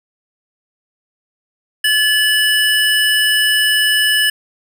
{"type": "tone pair together", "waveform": "square", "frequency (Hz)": [1719.8, 2960], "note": ["A6", "F#7"], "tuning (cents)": [-40, 0], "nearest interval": "major sixth", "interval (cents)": 940, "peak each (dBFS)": -15, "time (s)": [1.84, 4.3], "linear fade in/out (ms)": 5, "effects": []}